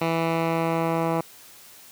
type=tone with low-pass filter sweep; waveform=10% pulse; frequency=164.81 Hz; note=E3; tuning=in tune; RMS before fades=-24 dBFS; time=0.01-1.21 s; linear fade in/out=5 ms; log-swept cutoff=3000 to 1400 Hz; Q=1; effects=white hiss -48 dBFS RMS until 1.91 s + high-pass 60 Hz 12 dB/octave